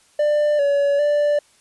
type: tone with pitch steps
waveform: triangle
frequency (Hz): 594 / 567 / 587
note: D5 / C#5 / D5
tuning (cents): +20 / +39 / -1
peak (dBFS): -13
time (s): 0.19-1.39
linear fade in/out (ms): 5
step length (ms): 400
effects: white hiss -56 dBFS RMS until 1.6 s + resampled to 24000 Hz